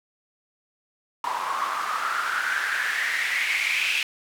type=noise with band-pass filter sweep; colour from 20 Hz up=white; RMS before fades=-26 dBFS; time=1.24-4.03 s; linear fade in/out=2 ms; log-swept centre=970 to 2600 Hz; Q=6.7; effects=none